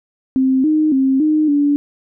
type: tone with pitch steps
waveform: sine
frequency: 262.7 / 308.7 / 266.5 / 307.4 / 288.4 Hz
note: C4 / D#4 / C4 / D#4 / D4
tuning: +7 / -14 / +32 / -21 / -31 cents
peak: -11 dBFS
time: 0.36-1.76 s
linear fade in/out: 0 ms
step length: 280 ms
effects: none